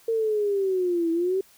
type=linear two-way sweep; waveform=sine; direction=down then up; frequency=458.5 to 327.2 to 389.8 Hz; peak=-21 dBFS; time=0.08-1.41 s; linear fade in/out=5 ms; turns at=1.11 s; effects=white hiss -56 dBFS RMS until 1.57 s